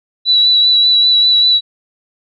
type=tone with vibrato; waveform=sine; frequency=3941 Hz; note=B7; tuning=4 cents flat; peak=-7 dBFS; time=0.25-1.61 s; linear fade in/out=50 ms; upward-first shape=sine; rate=5.1 Hz; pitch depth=19 cents each way; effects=none